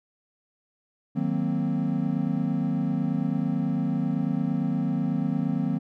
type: chord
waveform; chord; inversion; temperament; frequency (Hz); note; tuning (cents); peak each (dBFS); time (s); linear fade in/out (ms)
triangle; C half-diminished seventh; first; equal; 155.56 / 185 / 233.1 / 261.6; Eb3 / Gb3 / Bb3 / C4; 0 / 0 / 0 / 0; -27; 1.15-5.79; 20
effects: none